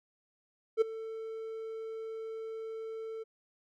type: tone with ADSR envelope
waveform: triangle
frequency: 445.5 Hz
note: A4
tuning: 22 cents sharp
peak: -18 dBFS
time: 0.77-3.24 s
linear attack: 44 ms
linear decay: 11 ms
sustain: -18 dB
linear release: 18 ms
effects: none